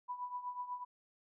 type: tone with tremolo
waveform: sine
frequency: 987.8 Hz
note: B5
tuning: in tune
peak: -36 dBFS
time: 0.08-0.85 s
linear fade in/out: 20 ms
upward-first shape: triangle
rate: 8.1 Hz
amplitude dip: 80%
effects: none